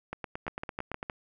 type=two click trains; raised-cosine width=0.5 ms; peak=-19 / -20 dBFS; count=5 / 9; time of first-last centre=0.48-1.098 / 0.13-1.029 s; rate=6.47 / 8.9 Hz; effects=none